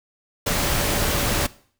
sine tone in noise, 574 Hz, D5, 40 cents flat, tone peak -32 dBFS, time 0.46-1.47 s, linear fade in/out 10 ms, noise pink, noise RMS -22 dBFS, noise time 0.46-1.47 s, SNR -13 dB, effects noise-tail reverb RT60 0.5 s tail -19 dB re dry

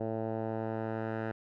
10% pulse tone with low-pass filter sweep, 111.4 Hz, A2, 22 cents sharp, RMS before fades -35 dBFS, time 0-1.32 s, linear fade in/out 10 ms, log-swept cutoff 650 to 1500 Hz, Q 1.6, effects none

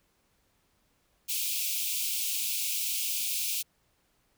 white high-pass noise, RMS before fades -31 dBFS, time 1.28-3.63 s, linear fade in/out 20 ms, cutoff 2300 Hz, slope 96 dB/octave, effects pink hiss -71 dBFS RMS until 4.37 s

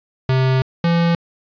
square tone pair in turn, 130.81 / 169.48 Hz, C3 / E3, 0 / +48 cents, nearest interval major third, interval 448 cents, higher second, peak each -14 dBFS, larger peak neither, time 0.29-0.62 / 0.84-1.15 s, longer first, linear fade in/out 2 ms, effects resampled to 11025 Hz + 7-bit

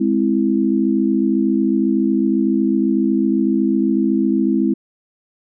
sine chord, Ab augmented, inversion none, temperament equal, 207.7 / 261.6 / 329.6 Hz, Ab3 / C4 / E4, 0 / 0 / 0 cents, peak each -18 dBFS, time 0-4.74 s, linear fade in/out 10 ms, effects none

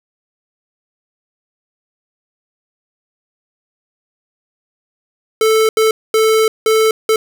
square tone bursts at uneven times, 440 Hz, A4, in tune, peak -10 dBFS, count 5, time 5.41-5.69 / 5.77-5.91 / 6.14-6.48 / 6.66-6.91 / 7.09-7.16 s, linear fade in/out 2 ms, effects none

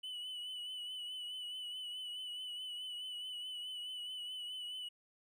triangle tone with vibrato, 2977 Hz, F#7, 10 cents sharp, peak -40 dBFS, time 0.03-4.89 s, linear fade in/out 10 ms, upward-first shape triangle, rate 4.7 Hz, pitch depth 46 cents each way, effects none

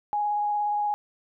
sine tone with vibrato, 830.6 Hz, G#5, in tune, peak -23 dBFS, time 0.13-0.94 s, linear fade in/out 0 ms, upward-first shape square, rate 17 Hz, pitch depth 9 cents each way, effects none

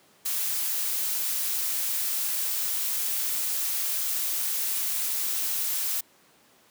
blue noise, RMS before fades -28 dBFS, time 0.25-6.01 s, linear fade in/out 10 ms, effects pink hiss -59 dBFS RMS until 6.7 s + high-pass 200 Hz 12 dB/octave

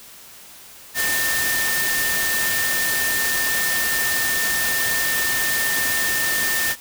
sine tone in noise, 1800 Hz, A6, 39 cents sharp, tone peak -22 dBFS, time 0.94-6.76 s, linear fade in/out 50 ms, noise white, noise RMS -23 dBFS, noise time 0.94-6.76 s, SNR -2 dB, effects white hiss -43 dBFS RMS until 6.8 s

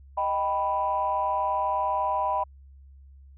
sine chord, Eb augmented, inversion none, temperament equal, 622.3 / 784 / 987.8 Hz, Eb5 / G5 / B5, 0 / 0 / 0 cents, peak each -30 / -28 / -25 dBFS, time 0.17-2.44 s, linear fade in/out 10 ms, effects tanh soft clip ceiling -15 dBFS + added 68 Hz sine -47 dBFS peak until 3.37 s

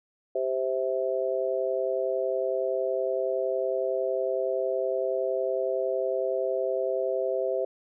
harmonic tone, 130.81 Hz, C3, in tune, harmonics 3 / 4 / 5, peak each -30 / -28 / -30 dBFS, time 0.35-7.65 s, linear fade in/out 5 ms, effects none

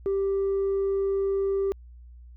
triangle tone with tanh clipping, 392 Hz, G4, in tune, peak -23 dBFS, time 0.06-1.72 s, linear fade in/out 0 ms, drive 6 dB, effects added 60 Hz sine -44 dBFS peak until 2.36 s

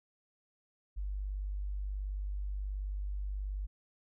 sine tone, 49.31 Hz, G1, 11 cents sharp, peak -34 dBFS, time 0.96-3.67 s, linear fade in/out 20 ms, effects none

